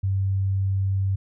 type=tone; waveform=sine; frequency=96.8 Hz; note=G2; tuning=21 cents flat; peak=-20 dBFS; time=0.03-1.16 s; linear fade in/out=10 ms; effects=none